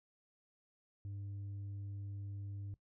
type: tone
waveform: sine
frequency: 100 Hz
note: G2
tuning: 35 cents sharp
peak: -39 dBFS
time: 1.05-2.74 s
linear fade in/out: 0 ms
effects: noise-tail reverb RT60 0.1 s tail -19 dB re dry + tanh soft clip ceiling -41 dBFS